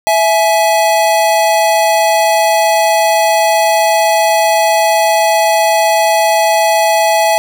square tone pair together, 659.3 / 843.7 Hz, E5 / G#5, 0 / +27 cents, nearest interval major third, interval 427 cents, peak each -12 dBFS, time 0.07-7.38 s, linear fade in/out 0 ms, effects none

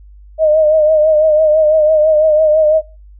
sine tone with vibrato, 619 Hz, D#5, 9 cents flat, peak -7 dBFS, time 0.38-2.82 s, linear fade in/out 50 ms, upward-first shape triangle, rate 6 Hz, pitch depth 59 cents each way, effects noise-tail reverb RT60 0.3 s tail -20 dB re dry + added 50 Hz sine -36 dBFS peak until 3.19 s

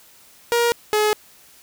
sawtooth tone pair in turn, 472.7 / 424.2 Hz, A#4 / G#4, +24 / +37 cents, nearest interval major second, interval 187 cents, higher first, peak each -12 dBFS, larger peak neither, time 0.52-0.72 / 0.93-1.13 s, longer neither, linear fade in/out 0 ms, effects white hiss -50 dBFS RMS until 1.62 s

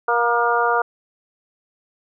harmonic tone with a mistuned harmonic, 236.5 Hz, A#3, 25 cents sharp, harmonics 2 / 3 / 4 / 5 / 6, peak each -22 / -22 / -22 / -22 / -22 dBFS, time 0.08-0.82 s, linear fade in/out 5 ms, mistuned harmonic 5, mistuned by +20 cents, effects none

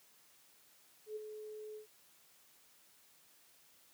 sine tone with ADSR envelope, 428.3 Hz, A4, 47 cents flat, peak -38 dBFS, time 1.06-1.87 s, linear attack 100 ms, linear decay 20 ms, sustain -7 dB, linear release 110 ms, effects white hiss -66 dBFS RMS until 3.93 s + high-pass 100 Hz 12 dB/octave

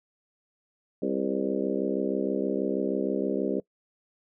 harmonic tone with a mistuned harmonic, 66.3 Hz, C2, 23 cents sharp, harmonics 3 / 4 / 5 / 6 / 7 / 8 / 9, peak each -33 / -31 / -32 / -31 / -35 / -36 / -37 dBFS, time 1.02-3.6 s, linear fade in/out 5 ms, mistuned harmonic 7, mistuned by +55 cents, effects noise-tail reverb RT60 0.1 s tail -22 dB re dry

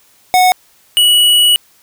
square tone pair in turn, 735 / 2933 Hz, F#5 / F#7, -12 / -16 cents, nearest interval 2 octaves, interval 2396 cents, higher second, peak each -7 dBFS, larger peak neither, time 0.34-0.52 / 0.97-1.56 s, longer second, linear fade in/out 0 ms, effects white hiss -50 dBFS RMS until 1.82 s

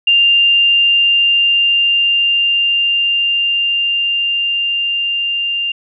sine tone with level ramp, 2794 Hz, F7, in tune, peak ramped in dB -7 to -15 dBFS, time 0.07-5.72 s, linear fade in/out 5 ms, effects none

